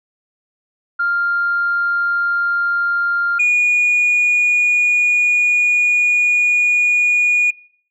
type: tone pair in turn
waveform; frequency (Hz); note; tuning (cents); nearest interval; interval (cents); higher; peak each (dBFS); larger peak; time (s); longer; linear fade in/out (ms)
sine; 1396.9 / 2448; F6 / D#7; 0 / -29; minor seventh; 971; second; -14 / -9; second; 0.99-3.39 / 3.39-7.51; second; 10
effects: noise-tail reverb RT60 0.6 s tail -24 dB re dry + tanh soft clip ceiling -9 dBFS